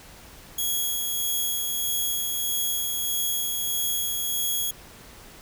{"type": "tone with tremolo", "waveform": "5% pulse", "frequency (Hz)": 3322, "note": "G#7", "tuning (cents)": 0, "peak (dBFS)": -15, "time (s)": [0.58, 4.71], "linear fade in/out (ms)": 5, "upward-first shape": "sine", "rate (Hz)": 1.6, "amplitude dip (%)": 25, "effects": ["pink hiss -47 dBFS RMS until 5.41 s"]}